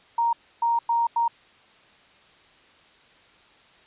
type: tone bursts at uneven times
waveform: sine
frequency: 933 Hz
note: A#5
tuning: 1 cent sharp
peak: -19 dBFS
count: 4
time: 0.18-0.33 / 0.62-0.79 / 0.89-1.07 / 1.16-1.28 s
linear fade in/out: 5 ms
effects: white hiss -55 dBFS RMS until 3.86 s + resampled to 8000 Hz